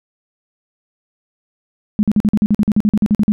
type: tone bursts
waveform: sine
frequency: 210 Hz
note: G#3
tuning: 19 cents sharp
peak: -9 dBFS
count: 16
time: 1.99-3.32 s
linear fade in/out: 0 ms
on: 40 ms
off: 46 ms
effects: none

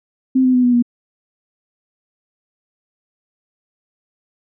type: tone with pitch steps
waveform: sine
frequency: 260.6 / 255.4 / 250.3 / 245.3 / 240.4 Hz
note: C4 / C4 / B3 / B3 / B3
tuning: -7 / -42 / +23 / -12 / -46 cents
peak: -10 dBFS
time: 0.35-0.825 s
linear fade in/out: 10 ms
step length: 95 ms
effects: none

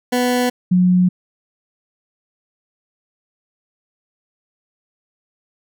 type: tone pair in turn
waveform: 20% pulse / sine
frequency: 247.6 / 181.17 Hz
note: B3 / F#3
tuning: +5 / -36 cents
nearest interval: perfect fourth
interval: 541 cents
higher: first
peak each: -10 dBFS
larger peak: neither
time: 0.12-0.5 / 0.71-1.09 s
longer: neither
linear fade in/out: 10 ms
effects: none

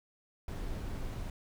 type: noise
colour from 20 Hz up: brown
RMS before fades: -38 dBFS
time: 0.48-1.3 s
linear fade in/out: 2 ms
effects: none

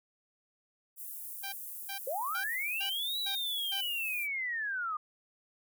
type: high-pass noise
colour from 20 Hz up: pink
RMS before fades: -43 dBFS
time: 0.96-4.28 s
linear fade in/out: 50 ms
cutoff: 11000 Hz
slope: 24 dB/octave
type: tone bursts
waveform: 10% pulse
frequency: 788 Hz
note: G5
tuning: 9 cents sharp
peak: -30 dBFS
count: 6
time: 1.43-3.812 s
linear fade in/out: 10 ms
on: 97 ms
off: 360 ms
type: linear two-way sweep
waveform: sine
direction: up then down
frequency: 492.6 to 3963 to 1196 Hz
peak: -32 dBFS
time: 2.07-4.97 s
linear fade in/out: 5 ms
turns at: 3.19 s
effects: none

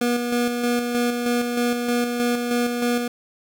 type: tone with tremolo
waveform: 25% pulse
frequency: 241.1 Hz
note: B3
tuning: 41 cents flat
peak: -15 dBFS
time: 0.01-3.08 s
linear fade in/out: 5 ms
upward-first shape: square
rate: 3.2 Hz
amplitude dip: 40%
effects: none

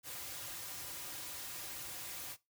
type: noise with comb filter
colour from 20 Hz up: white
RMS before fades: -45 dBFS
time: 0.03-2.37 s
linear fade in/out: 50 ms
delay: 4.6 ms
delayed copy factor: -0.7
effects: noise-tail reverb RT60 0.2 s tail -18 dB re dry

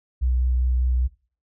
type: tone with vibrato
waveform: sine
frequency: 62.5 Hz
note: B1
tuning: 21 cents sharp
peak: -18 dBFS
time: 0.21-1.08 s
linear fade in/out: 20 ms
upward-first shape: sine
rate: 5 Hz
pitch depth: 13 cents each way
effects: noise-tail reverb RT60 0.4 s tail -20 dB re dry

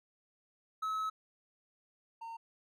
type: tone pair in turn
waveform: triangle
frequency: 1290 / 913.9 Hz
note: E6 / A#5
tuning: -38 / -35 cents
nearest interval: tritone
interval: 597 cents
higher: first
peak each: -31 / -40 dBFS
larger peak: first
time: 0.82-1.1 / 2.21-2.37 s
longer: first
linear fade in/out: 10 ms
effects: none

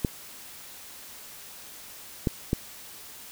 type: clicks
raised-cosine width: 3 ms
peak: -10 dBFS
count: 3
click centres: 0.048 / 2.272 / 2.531 s
effects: white hiss -45 dBFS RMS until 3.31 s

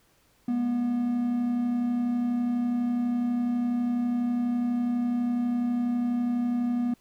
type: tone pair together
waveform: triangle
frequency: 210.2 / 242.3 Hz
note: G#3 / B3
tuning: +21 / -33 cents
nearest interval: major second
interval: 246 cents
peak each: -34 / -22 dBFS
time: 0.48-6.94 s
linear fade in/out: 5 ms
effects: pink hiss -64 dBFS RMS until 7 s

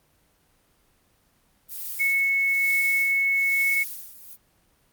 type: noise with tremolo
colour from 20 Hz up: violet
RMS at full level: -32 dBFS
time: 1.68-4.37 s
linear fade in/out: 50 ms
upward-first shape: sine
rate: 1.1 Hz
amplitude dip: 80%
type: tone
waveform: sine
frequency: 2200 Hz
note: C#7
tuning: 14 cents flat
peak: -19 dBFS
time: 1.99-3.84 s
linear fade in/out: 20 ms
effects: pink hiss -64 dBFS RMS until 4.92 s + Opus 24 kbps

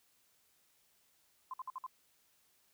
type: tone bursts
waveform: sine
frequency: 1035 Hz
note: C6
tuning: 19 cents flat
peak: -39 dBFS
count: 5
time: 1.51-1.865 s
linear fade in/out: 2 ms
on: 27 ms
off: 55 ms
effects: white hiss -72 dBFS RMS until 2.73 s

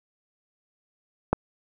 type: click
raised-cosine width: 1 ms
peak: -6 dBFS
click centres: 1.33 s
effects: none

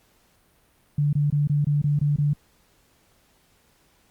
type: tone bursts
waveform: sine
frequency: 146 Hz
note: D3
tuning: 10 cents flat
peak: -18 dBFS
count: 8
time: 0.98-2.334 s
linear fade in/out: 5 ms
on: 150 ms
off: 22 ms
effects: pink hiss -62 dBFS RMS until 4.1 s + Opus 48 kbps

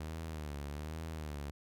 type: tone with vibrato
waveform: sawtooth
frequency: 76.1 Hz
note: D#2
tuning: 38 cents flat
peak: -36 dBFS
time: 0-1.51 s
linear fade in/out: 5 ms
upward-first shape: sine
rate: 1.2 Hz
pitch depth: 110 cents each way
effects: none

